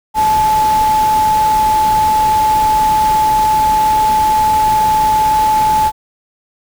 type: tone in noise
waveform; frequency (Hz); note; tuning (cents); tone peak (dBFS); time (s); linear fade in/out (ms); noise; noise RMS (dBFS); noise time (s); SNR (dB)
sine; 864; A5; -32; -9; 0.14-5.92; 50; pink; -24; 0.14-5.92; +12
effects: none